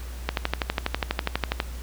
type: click train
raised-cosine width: 0.3 ms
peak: -7 dBFS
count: 17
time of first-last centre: 0.29-1.601 s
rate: 12.2 Hz
effects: added 60 Hz sine -33 dBFS peak until 1.82 s + pink hiss -45 dBFS RMS until 1.82 s